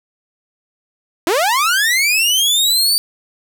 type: linear sweep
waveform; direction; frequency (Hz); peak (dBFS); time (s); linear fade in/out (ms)
sawtooth; up; 302.9 to 4649; -9; 1.27-2.98; 0
effects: none